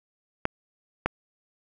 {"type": "clicks", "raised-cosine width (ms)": 0.5, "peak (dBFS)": -8, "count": 2, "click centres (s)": [0.454, 1.06], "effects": []}